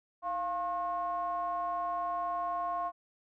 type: ring-modulated tone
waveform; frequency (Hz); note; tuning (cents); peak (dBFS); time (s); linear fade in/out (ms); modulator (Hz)
triangle; 189.8; F#3; +44; -26; 0.22-2.92; 50; 888
effects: none